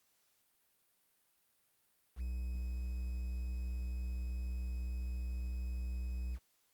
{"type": "tone with quantisation", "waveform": "triangle", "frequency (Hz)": 61.74, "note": "B1", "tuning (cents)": 0, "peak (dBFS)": -34, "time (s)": [2.16, 6.39], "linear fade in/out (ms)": 50, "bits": 10, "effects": ["white hiss -75 dBFS RMS until 6.73 s", "Opus 48 kbps"]}